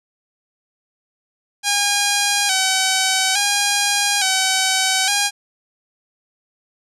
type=tone with vibrato; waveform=5% pulse; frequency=786 Hz; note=G5; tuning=4 cents sharp; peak=-3 dBFS; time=1.63-5.31 s; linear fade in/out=50 ms; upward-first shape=square; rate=0.58 Hz; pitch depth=59 cents each way; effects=low-pass 10000 Hz 12 dB/octave